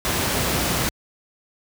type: noise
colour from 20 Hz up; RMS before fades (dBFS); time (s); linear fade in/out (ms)
pink; -22; 0.05-0.89; 0
effects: high-pass 60 Hz 12 dB/octave